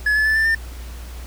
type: tone with pitch steps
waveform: triangle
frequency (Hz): 1702 / 1725.8 / 1749.8 / 1774.3 / 1799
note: G#6 / A6 / A6 / A6 / A6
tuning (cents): +42 / -34 / -10 / +14 / +38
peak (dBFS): -13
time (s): 0.06-0.55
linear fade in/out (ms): 5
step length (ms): 98
effects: added 60 Hz sine -31 dBFS peak until 1.26 s + pink hiss -42 dBFS RMS until 1.26 s